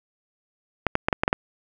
clicks, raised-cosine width 0.5 ms, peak -4 dBFS, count 7, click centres 0.867 / 0.954 / 1.085 / 1.128 / 1.235 / 1.279 / 1.329 s, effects none

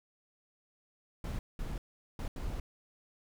brown noise bursts at uneven times, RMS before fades -37 dBFS, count 4, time 1.24-1.39 / 1.59-1.78 / 2.19-2.28 / 2.36-2.6 s, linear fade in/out 2 ms, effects none

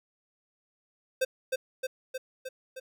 square tone with echo, 519 Hz, C5, 14 cents flat, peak -24 dBFS, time 1.21-1.25 s, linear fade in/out 10 ms, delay 310 ms, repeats 5, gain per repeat -3 dB, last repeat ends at 2.8 s, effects none

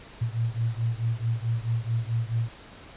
sine beating tone pair, 113.2 / 117.8 Hz, A2 / A#2, +50 / +19 cents, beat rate 4.6 Hz, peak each -27 / -28 dBFS, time 0.21-2.5 s, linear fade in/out 10 ms, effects pink hiss -47 dBFS RMS until 2.96 s + resampled to 8000 Hz

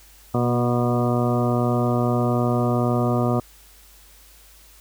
harmonic tone with a mistuned harmonic, 121.7 Hz, B2, 25 cents flat, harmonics 1 / 2 / 3 / 4 / 5 / 6 / 8 / 9 / 10, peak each -22 / -23 / -27 / -29 / -28 / -29 / -35 / -36 / -31 dBFS, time 0.34-3.4 s, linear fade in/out 5 ms, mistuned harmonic 2, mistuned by -17 cents, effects added 50 Hz sine -51 dBFS peak until 4.8 s + white hiss -51 dBFS RMS until 4.8 s

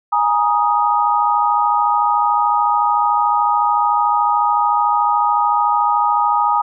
sine chord, Ab suspended second, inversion none, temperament equal with one note detuned, 830.6 / 944.3 / 1244.5 Hz, Ab5 / Bb5 / Eb6, 0 / +22 / 0 cents, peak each -17 dBFS, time 0.12-6.62 s, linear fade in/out 10 ms, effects none

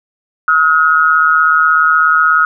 sine tone pair together, 1278 / 1434.5 Hz, D#6 / F6, +46 / +46 cents, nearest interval major second, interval 200 cents, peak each -10 dBFS, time 0.48-2.45 s, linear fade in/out 2 ms, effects none

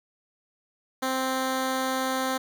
10% pulse tone, 261.6 Hz, C4, in tune, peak -17 dBFS, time 1.02-2.38 s, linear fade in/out 10 ms, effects none

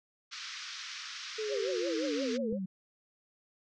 white band-pass noise, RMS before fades -43 dBFS, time 0.31-2.38 s, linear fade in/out 20 ms, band 1200 to 5900 Hz, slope 48 dB/octave
sine linear sweep, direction down, 440 to 182.2 Hz, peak -33 dBFS, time 1.38-2.66 s, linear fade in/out 10 ms
sine tone with vibrato, 493.9 Hz, B4, in tune, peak -33 dBFS, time 1.48-2.59 s, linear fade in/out 50 ms, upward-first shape triangle, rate 5.7 Hz, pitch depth 250 cents each way
click, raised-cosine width 3 ms, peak -32 dBFS, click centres 2.526 s
effects none

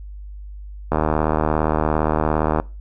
click train, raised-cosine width 1 ms, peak -4 dBFS, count 131, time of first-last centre 0.92-2.6 s, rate 77.4 Hz, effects noise-tail reverb RT60 0.3 s tail -22 dB re dry + added 50 Hz sine -32 dBFS peak until 2.8 s

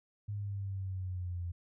sine exponential sweep, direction down, 103.83 to 86.2 Hz, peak -35 dBFS, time 0.28-1.52 s, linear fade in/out 10 ms, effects none

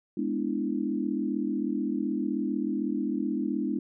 sine chord, E dominant seventh, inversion first, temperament equal, 207.7 / 246.9 / 293.7 / 329.6 Hz, G#3 / B3 / D4 / E4, 0 / 0 / 0 / 0 cents, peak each -32 / -32 / -31 / -33 dBFS, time 0.17-3.79 s, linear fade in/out 5 ms, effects none

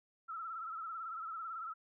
sine tone with vibrato, 1318.5 Hz, E6, in tune, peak -40 dBFS, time 0.28-1.74 s, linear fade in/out 20 ms, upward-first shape sine, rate 18 Hz, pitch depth 71 cents each way, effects none

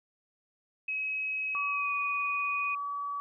sine tone with pitch glide, 2553 to 2479 Hz, D#7 to D#7, +44 to -7 cents, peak -30 dBFS, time 0.88-2.75 s, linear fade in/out 5 ms, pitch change -51 cents, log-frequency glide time 1.7-1.92 s
sine tone, 1142 Hz, D6, 49 cents flat, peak -32 dBFS, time 1.55-3.2 s, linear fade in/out 0 ms
effects none

